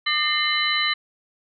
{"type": "tone cluster", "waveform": "sine", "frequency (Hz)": [1204, 1816, 2094, 3008, 4008], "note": ["D6", "A#6", "C7", "F#7", "B7"], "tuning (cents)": [43, -46, 1, 28, 25], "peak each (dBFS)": [-27, -27, -25, -27, -24], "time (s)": [0.06, 0.94], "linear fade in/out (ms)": 10, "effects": []}